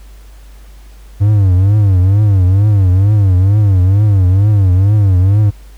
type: tone with vibrato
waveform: triangle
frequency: 98 Hz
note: G2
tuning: in tune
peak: -4 dBFS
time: 1.2-5.51 s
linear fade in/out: 20 ms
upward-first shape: triangle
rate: 2.2 Hz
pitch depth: 170 cents each way
effects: added 50 Hz sine -33 dBFS peak until 5.77 s + pink hiss -47 dBFS RMS until 5.77 s